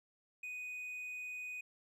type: tone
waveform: triangle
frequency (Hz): 2489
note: D#7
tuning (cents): 0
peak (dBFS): -40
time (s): 0.43-1.61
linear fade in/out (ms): 5
effects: none